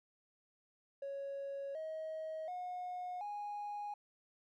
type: tone with pitch steps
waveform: triangle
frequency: 554.4 / 633.2 / 723.1 / 825.9 Hz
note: C#5 / D#5 / F#5 / G#5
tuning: 0 / +30 / -40 / -10 cents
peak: -37 dBFS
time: 1.02-3.94 s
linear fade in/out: 5 ms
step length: 730 ms
effects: tanh soft clip ceiling -36 dBFS